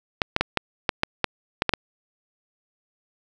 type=clicks; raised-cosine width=0.3 ms; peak=-3 dBFS; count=10; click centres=0.218 / 0.364 / 0.41 / 0.573 / 0.892 / 1.034 / 1.243 / 1.621 / 1.693 / 1.737 s; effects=none